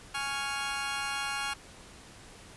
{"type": "chord", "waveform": "20% pulse", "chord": "Db major", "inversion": "second", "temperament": "equal", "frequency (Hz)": [830.6, 1108.7, 1396.9], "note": ["Ab5", "Db6", "F6"], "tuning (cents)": [0, 0, 0], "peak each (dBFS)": [-31, -33, -30], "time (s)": [0.14, 1.54], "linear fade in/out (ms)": 10, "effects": ["pink hiss -51 dBFS RMS until 2.56 s", "resampled to 24000 Hz"]}